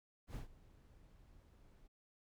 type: noise with ADSR envelope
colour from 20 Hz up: brown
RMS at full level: -43 dBFS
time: 0.27-1.88 s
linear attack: 82 ms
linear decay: 120 ms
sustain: -20 dB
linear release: 16 ms
effects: none